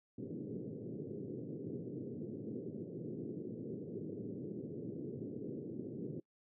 white band-pass noise, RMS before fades -44 dBFS, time 0.18-6.2 s, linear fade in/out 5 ms, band 110 to 440 Hz, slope 48 dB/octave, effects noise-tail reverb RT60 0.1 s tail -25 dB re dry

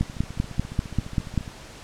two click trains, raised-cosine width 5 ms, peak -9 / -23 dBFS, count 8 / 22, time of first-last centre 0.01-1.377 / 0.03-1.478 s, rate 5.12 / 14.5 Hz, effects pink hiss -43 dBFS RMS until 1.83 s + low-pass 8000 Hz 12 dB/octave

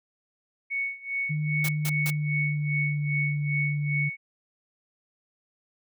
sine tone with tremolo, 2219 Hz, C#7, 1 cent sharp, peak -25 dBFS, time 0.7-4.17 s, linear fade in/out 20 ms, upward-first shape sine, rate 2.5 Hz, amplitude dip 90%
sine tone with pitch glide, 151.9 to 146.81 Hz, D#3 to D3, -41 to 0 cents, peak -25 dBFS, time 1.29-4.1 s, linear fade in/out 20 ms, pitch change -59 cents, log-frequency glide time 1.59-3.14 s
white noise bursts, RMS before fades -32 dBFS, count 3, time 1.64-2.104 s, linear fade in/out 5 ms, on 48 ms, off 160 ms
effects none

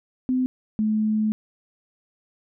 sine tone pair in turn, 255.6 / 215.5 Hz, C4 / A3, -40 / -36 cents, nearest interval minor third, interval 296 cents, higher first, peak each -19 dBFS, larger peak neither, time 0.29-0.46 / 0.79-1.32 s, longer second, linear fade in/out 0 ms, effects none

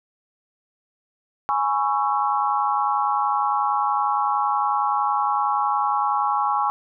sine chord, C# minor seventh, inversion second, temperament just, 831.5 / 997.9 / 1108.7 / 1330.5 Hz, G#5 / B5 / C#6 / E6, +2 / +18 / 0 / +16 cents, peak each -22 / -28 / -23 / -28 dBFS, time 1.49-6.7 s, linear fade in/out 0 ms, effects none

